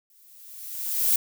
violet noise with exponential growth, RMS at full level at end -19 dBFS, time 0.1-1.16 s, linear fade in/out 2 ms, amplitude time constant 230 ms, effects none

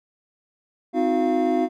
triangle tone cluster, 258.1 / 315.5 / 363.7 / 691 Hz, C4 / D#4 / F#4 / F5, -23 / +24 / -30 / -19 cents, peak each -22 dBFS, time 0.93-1.69 s, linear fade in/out 50 ms, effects none

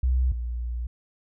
sine tone pair in turn, 63.2 / 59.65 Hz, B1 / A#1, +41 / +41 cents, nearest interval minor second, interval 100 cents, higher first, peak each -19 / -27 dBFS, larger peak first, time 0.03-0.32 / 0.32-0.87 s, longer second, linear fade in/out 5 ms, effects none

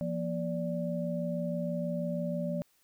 sine tone cluster, 172.8 / 239 / 583 Hz, F3 / A#3 / D5, -18 / +43 / -13 cents, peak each -33 / -37 / -35 dBFS, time 0.01-2.62 s, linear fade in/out 0 ms, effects white hiss -69 dBFS RMS until 2.83 s

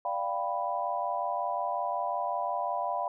sine chord, G dominant seventh, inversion second, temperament equal, 587.3 / 698.5 / 784 / 987.8 Hz, D5 / F5 / G5 / B5, 0 / 0 / 0 / 0 cents, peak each -36 / -33 / -35 / -33 dBFS, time 0.05-3.08 s, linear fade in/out 2 ms, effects none

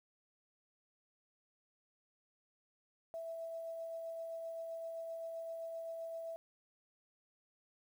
sine tone with tremolo, 659.3 Hz, E5, in tune, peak -40 dBFS, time 3.14-6.36 s, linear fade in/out 0 ms, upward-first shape triangle, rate 7.7 Hz, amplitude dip 25%, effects 11-bit

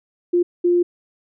sine tone bursts at uneven times, 350.8 Hz, F4, 8 cents sharp, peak -13 dBFS, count 2, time 0.33-0.43 / 0.64-0.83 s, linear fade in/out 10 ms, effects none

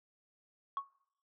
sine tone with exponential decay, 1108.7 Hz, C#6, in tune, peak -28 dBFS, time 0.77-0.88 s, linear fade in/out 1 ms, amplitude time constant 23 ms, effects noise-tail reverb RT60 0.7 s tail -23 dB re dry + tanh soft clip ceiling -29 dBFS

